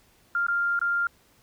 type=tone with dropouts; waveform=sine; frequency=1396.9 Hz; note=F6; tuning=in tune; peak=-22 dBFS; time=0.35-1.07 s; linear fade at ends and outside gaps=2 ms; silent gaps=0.467-0.483 / 0.792-0.814 s; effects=pink hiss -61 dBFS RMS until 1.42 s